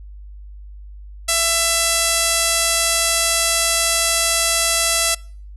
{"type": "tone with low-pass filter", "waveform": "5% pulse", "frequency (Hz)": 667, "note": "E5", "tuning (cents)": 20, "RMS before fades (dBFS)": -18, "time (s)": [1.28, 5.15], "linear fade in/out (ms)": 10, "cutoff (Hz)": 11000, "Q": 3.4, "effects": ["noise-tail reverb RT60 0.5 s tail -26 dB re dry", "added 50 Hz sine -34 dBFS peak until 5.56 s"]}